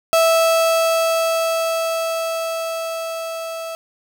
35% pulse tone with level ramp, 656 Hz, E5, 9 cents flat, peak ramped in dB -10 to -25 dBFS, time 0.13-3.75 s, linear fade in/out 0 ms, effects none

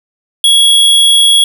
square tone, 3334 Hz, G#7, 6 cents sharp, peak -5 dBFS, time 0.44-1.44 s, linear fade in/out 2 ms, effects none

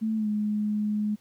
sine tone with pitch glide, 220 to 210.4 Hz, A3 to G#3, 0 to +23 cents, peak -24 dBFS, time 0.01-1.16 s, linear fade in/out 20 ms, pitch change -77 cents, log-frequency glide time 0.16-0.28 s, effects pink hiss -63 dBFS RMS until 1.2 s + high-pass 60 Hz 12 dB/octave

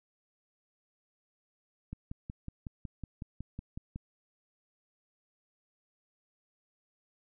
click train, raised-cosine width 5 ms, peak -27 dBFS, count 12, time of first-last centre 1.93-3.96 s, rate 5.42 Hz, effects none

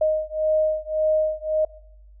sine beating tone pair, 621 / 622.8 Hz, D#5 / D#5, -3 / +2 cents, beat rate 1.8 Hz, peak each -22 / -22 dBFS, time 0.01-1.65 s, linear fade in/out 5 ms, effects noise-tail reverb RT60 0.8 s tail -22 dB re dry + added 50 Hz sine -45 dBFS peak until 2.2 s

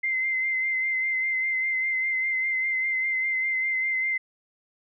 sine tone with vibrato, 2075 Hz, C7, 15 cents flat, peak -23 dBFS, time 0.03-4.18 s, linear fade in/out 10 ms, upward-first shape sine, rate 5 Hz, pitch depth 25 cents each way, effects none

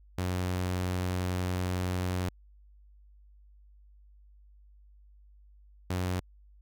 sawtooth tone pair in turn, 91 / 91 Hz, F#2 / F#2, -28 / -28 cents, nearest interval unison, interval 0 cents, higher neither, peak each -25 dBFS, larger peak neither, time 0.18-2.29 / 5.9-6.2 s, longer first, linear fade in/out 5 ms, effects added 50 Hz sine -54 dBFS peak until 6.61 s

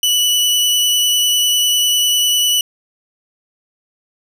sawtooth tone with vibrato, 2960 Hz, F#7, in tune, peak -9 dBFS, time 0.03-2.61 s, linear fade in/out 2 ms, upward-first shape sine, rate 10 Hz, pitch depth 12 cents each way, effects none

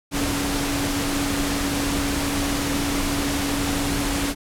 sine tone in noise, 282.4 Hz, C#4, 32 cents sharp, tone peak -25 dBFS, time 0.11-4.35 s, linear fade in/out 50 ms, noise pink, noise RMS -25 dBFS, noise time 0.11-4.35 s, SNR -3 dB, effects low-pass 12000 Hz 12 dB/octave

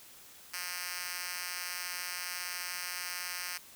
5% pulse tone with high-pass filter, 178.6 Hz, F3, 39 cents sharp, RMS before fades -39 dBFS, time 0.53-3.58 s, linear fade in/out 10 ms, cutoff 2400 Hz, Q 0.56, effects white hiss -54 dBFS RMS until 3.75 s

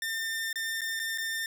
sawtooth tone with dropouts, 1803 Hz, A6, 42 cents sharp, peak -27 dBFS, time 0.02-1.46 s, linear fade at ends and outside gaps 2 ms, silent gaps 0.529-0.557 / 0.809-0.816 / 0.994-0.998 / 1.177-1.182 s, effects none

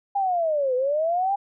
sine linear two-way sweep, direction down then up, 812 to 493.9 to 812 Hz, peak -20 dBFS, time 0.15-1.36 s, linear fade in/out 10 ms, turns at 0.75 s, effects none

